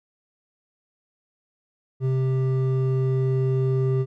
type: tone pair together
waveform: triangle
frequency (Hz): 131.02 / 393.3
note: C3 / G4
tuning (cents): +3 / +6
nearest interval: octave + perfect fifth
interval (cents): 1903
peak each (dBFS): -18 / -25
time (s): 2-4.06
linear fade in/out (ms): 50
effects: none